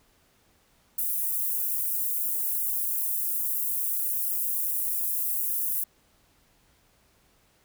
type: high-pass noise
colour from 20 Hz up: pink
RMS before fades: -28 dBFS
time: 0.98-5.84 s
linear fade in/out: 5 ms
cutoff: 12000 Hz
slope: 24 dB/octave
effects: pink hiss -64 dBFS RMS until 7.64 s